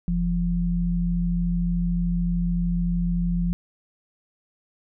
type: tone pair together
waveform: sine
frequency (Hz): 43.26 / 173.4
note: F1 / F3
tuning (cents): -16 / -12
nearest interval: 2 octaves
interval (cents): 2404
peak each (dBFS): -25 / -22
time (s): 0.08-3.53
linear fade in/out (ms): 0
effects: none